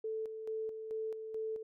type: tone with tremolo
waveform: sine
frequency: 440 Hz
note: A4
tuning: in tune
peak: -35 dBFS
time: 0.04-1.63 s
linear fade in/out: 5 ms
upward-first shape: square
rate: 2.3 Hz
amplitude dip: 50%
effects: none